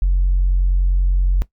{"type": "tone", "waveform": "sine", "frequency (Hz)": 45.28, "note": "F#1", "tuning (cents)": -37, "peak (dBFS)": -11, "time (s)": [0.02, 1.42], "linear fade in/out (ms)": 0, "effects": ["noise-tail reverb RT60 0.1 s tail -17 dB re dry", "tanh soft clip ceiling -9 dBFS"]}